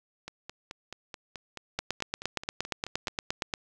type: two click trains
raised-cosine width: 0.2 ms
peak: -12 / -22 dBFS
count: 16 / 14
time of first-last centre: 1.79-3.538 / 0.28-3.082 s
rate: 8.58 / 4.64 Hz
effects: none